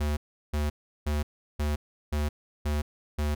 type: tone bursts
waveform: square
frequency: 74.4 Hz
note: D2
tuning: 23 cents sharp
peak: -26 dBFS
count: 7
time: 0-3.35 s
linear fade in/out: 10 ms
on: 170 ms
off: 360 ms
effects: none